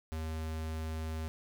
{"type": "tone", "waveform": "square", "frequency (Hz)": 79.5, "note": "D#2", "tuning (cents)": 38, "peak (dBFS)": -36, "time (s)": [0.12, 1.28], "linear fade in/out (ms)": 0, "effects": []}